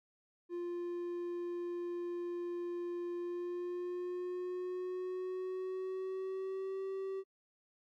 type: tone with pitch glide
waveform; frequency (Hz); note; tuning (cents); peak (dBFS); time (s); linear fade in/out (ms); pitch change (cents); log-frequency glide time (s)
triangle; 349.2 to 385.2; F4 to G4; 0 to -30; -35; 0.49-7.24; 50; +170; 3.16-6.83
effects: AAC 64 kbps